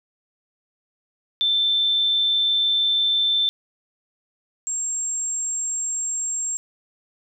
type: tone pair in turn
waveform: sine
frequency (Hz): 3547 / 7516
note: A7 / A#8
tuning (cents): +13 / +13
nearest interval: octave + minor second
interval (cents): 1300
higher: second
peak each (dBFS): -17 / -23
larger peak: first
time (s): 1.41-3.49 / 4.67-6.57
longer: first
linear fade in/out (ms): 0
effects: none